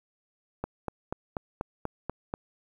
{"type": "click train", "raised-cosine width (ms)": 1, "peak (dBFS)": -17, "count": 8, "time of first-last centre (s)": [0.64, 2.339], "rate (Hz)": 4.12, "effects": ["9-bit"]}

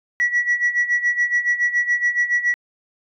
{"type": "tone with tremolo", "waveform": "sine", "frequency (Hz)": 1938, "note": "B6", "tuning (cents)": -33, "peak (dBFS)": -12, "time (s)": [0.2, 2.54], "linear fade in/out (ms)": 0, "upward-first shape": "sine", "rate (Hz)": 7.1, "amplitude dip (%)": 80, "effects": ["tanh soft clip ceiling -12 dBFS"]}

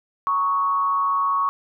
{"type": "tone with frequency modulation", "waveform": "sine", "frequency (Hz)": 1108.7, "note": "C#6", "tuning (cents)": 0, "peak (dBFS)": -18, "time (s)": [0.27, 1.49], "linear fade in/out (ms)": 0, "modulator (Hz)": 174, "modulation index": 0.42, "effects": []}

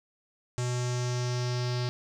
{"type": "tone with low-pass filter sweep", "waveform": "square", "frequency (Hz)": 123.47, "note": "B2", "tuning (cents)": 0, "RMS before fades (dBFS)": -30, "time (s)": [0.58, 1.89], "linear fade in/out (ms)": 0, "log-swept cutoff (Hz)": [7200, 4800], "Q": 3.7, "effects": ["10-bit"]}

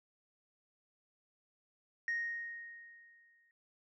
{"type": "tone with exponential decay", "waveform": "sine", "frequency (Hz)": 1864.7, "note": "A#6", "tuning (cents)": 0, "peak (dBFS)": -30, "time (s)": [2.08, 3.51], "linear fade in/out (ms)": 1, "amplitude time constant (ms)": 310, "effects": ["tanh soft clip ceiling -30 dBFS"]}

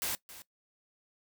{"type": "noise with echo", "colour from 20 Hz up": "white", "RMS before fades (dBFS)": -34, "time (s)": [0.02, 0.15], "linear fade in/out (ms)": 0, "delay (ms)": 270, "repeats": 1, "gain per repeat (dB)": -15, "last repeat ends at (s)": 0.42, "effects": ["noise-tail reverb RT60 0.1 s tail -18 dB re dry"]}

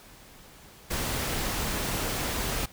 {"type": "noise", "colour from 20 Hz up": "pink", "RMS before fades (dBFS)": -30, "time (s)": [0.9, 2.66], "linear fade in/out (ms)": 10, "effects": ["pink hiss -51 dBFS RMS until 2.72 s"]}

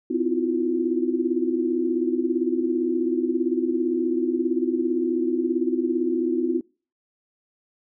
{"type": "tone cluster", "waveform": "sine", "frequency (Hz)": [255.5, 322.8, 340, 358.1], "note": ["C4", "E4", "F4", "F4"], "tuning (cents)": [-41, -36, -46, 43], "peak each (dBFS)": -26, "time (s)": [0.1, 6.61], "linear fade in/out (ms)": 10, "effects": ["noise-tail reverb RT60 0.4 s tail -26 dB re dry"]}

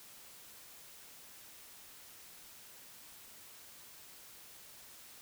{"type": "silence", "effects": ["white hiss -55 dBFS RMS until 5.21 s"]}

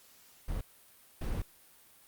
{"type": "noise bursts at uneven times", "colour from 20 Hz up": "brown", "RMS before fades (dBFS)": -34, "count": 2, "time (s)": [[0.48, 0.61], [1.21, 1.42]], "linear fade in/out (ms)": 5, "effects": ["white hiss -60 dBFS RMS until 2.07 s", "Opus 48 kbps"]}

